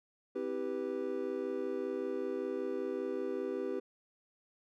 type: chord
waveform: triangle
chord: C major seventh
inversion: none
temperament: equal with one note detuned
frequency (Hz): 261.6 / 326.8 / 392 / 493.9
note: C4 / E4 / G4 / B4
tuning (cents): 0 / -15 / 0 / 0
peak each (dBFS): -40 / -40 / -35 / -38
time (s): 0.35-3.8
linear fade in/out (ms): 10
effects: none